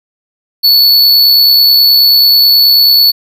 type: tone with amplitude modulation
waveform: square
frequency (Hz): 4435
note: C#8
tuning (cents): 0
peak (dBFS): -3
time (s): 0.63-3.12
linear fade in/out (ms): 20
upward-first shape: sine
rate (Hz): 69.3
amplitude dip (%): 25
effects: none